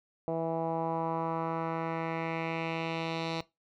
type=tone with low-pass filter sweep; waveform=10% pulse; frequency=163.9 Hz; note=E3; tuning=10 cents flat; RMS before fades=-33 dBFS; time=0.28-3.41 s; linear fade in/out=0 ms; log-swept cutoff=630 to 4100 Hz; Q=2.3; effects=noise-tail reverb RT60 0.2 s tail -19 dB re dry